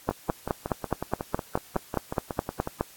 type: two click trains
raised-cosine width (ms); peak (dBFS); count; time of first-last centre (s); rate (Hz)
1; -15 / -9; 15 / 14; 0.11-2.674 / 0.09-2.81; 5.46 / 4.78
effects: white hiss -51 dBFS RMS until 2.96 s + AAC 64 kbps